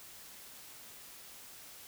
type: silence
effects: white hiss -52 dBFS RMS until 1.87 s